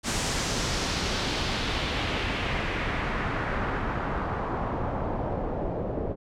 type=noise with low-pass filter sweep; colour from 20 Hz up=pink; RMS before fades=-29 dBFS; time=0.03-6.16 s; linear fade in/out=50 ms; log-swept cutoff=7800 to 520 Hz; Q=1.5; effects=none